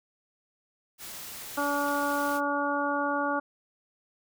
white noise, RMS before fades -41 dBFS, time 0.98-2.41 s, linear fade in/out 50 ms
harmonic tone, 286.4 Hz, D4, 43 cents flat, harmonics 1 / 2 / 3 / 4 / 5, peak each -32 / -32 / -32 / -32 / -32 dBFS, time 1.57-3.4 s, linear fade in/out 10 ms
effects none

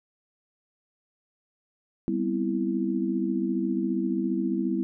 sine chord, C major seventh, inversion second, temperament equal, 196 / 246.9 / 261.6 / 329.6 Hz, G3 / B3 / C4 / E4, 0 / 0 / 0 / 0 cents, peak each -29 / -30 / -33 / -28 dBFS, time 2.08-4.83 s, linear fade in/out 0 ms, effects none

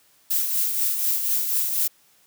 violet noise with tremolo, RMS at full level -21 dBFS, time 0.3-1.88 s, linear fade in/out 10 ms, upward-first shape triangle, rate 4.1 Hz, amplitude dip 50%, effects white hiss -59 dBFS RMS until 2.26 s + high-pass 80 Hz 12 dB/octave

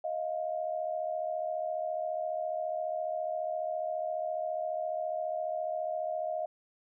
sine tone pair together, 629.4 / 704 Hz, D#5 / F5, +20 / +14 cents, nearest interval major second, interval 194 cents, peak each -33 / -35 dBFS, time 0.04-6.46 s, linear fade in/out 5 ms, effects none

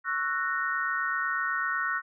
sine chord, F# dominant seventh, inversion second, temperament just, 1110 / 1332 / 1480 / 1850 Hz, C#6 / E6 / F#6 / A#6, +2 / +18 / 0 / -14 cents, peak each -34 / -33 / -30 / -32 dBFS, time 0.04-2.02 s, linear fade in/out 50 ms, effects none

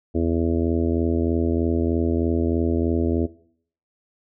harmonic tone, 83.2 Hz, E2, 17 cents sharp, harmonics 1 / 2 / 3 / 4 / 5 / 6 / 7 / 8, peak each -24 / -36 / -24 / -24 / -27 / -35 / -34 / -36 dBFS, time 0.14-3.27 s, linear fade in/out 20 ms, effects noise-tail reverb RT60 0.6 s tail -19 dB re dry

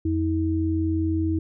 sine tone pair together, 86.9 / 320.6 Hz, F2 / E4, -8 / -48 cents, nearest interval octave + major seventh, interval 2260 cents, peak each -24 / -23 dBFS, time 0.05-1.39 s, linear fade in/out 5 ms, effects none

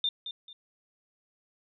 sine tone with echo, 3606 Hz, A7, 42 cents sharp, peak -25 dBFS, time 0.04-0.09 s, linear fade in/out 2 ms, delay 220 ms, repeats 2, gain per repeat -10 dB, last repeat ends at 0.53 s, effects none

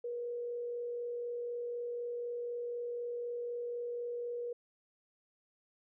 sine tone with frequency modulation, 479.7 Hz, A#4, 50 cents sharp, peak -36 dBFS, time 0.04-4.53 s, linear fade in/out 5 ms, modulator 44 Hz, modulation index 0.2, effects none

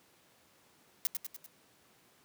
blue noise with echo, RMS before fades -30 dBFS, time 1.05-1.07 s, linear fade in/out 0 ms, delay 98 ms, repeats 4, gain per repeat -5 dB, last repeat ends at 1.462 s, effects pink hiss -65 dBFS RMS until 2.24 s + high-pass 150 Hz 12 dB/octave

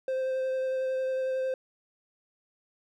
triangle tone with vibrato, 522 Hz, C5, 4 cents flat, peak -25 dBFS, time 0.08-1.54 s, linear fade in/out 2 ms, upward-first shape sine, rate 11 Hz, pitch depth 11 cents each way, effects none

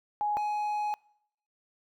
sine / triangle tone pair in turn, 834 / 838.1 Hz, G#5 / G#5, +7 / +16 cents, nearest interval unison, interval 9 cents, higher second, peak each -26 dBFS, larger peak neither, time 0.21-0.37 / 0.37-0.94 s, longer second, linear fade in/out 0 ms, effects noise-tail reverb RT60 0.7 s tail -25 dB re dry

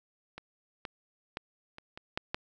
clicks, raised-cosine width 0.3 ms, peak -26 / -21 / -19 / -29 / -27 / -15 / -15 dBFS, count 7, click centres 0.38 / 0.852 / 1.371 / 1.784 / 1.975 / 2.175 / 2.345 s, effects none

